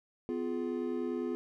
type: chord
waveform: triangle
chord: F diminished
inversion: second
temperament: just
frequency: 251.4 / 349.2 / 419.1 Hz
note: Cb4 / F4 / Ab4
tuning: +31 / 0 / +16 cents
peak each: -34 / -34 / -36 dBFS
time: 0.29-1.35 s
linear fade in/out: 0 ms
effects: none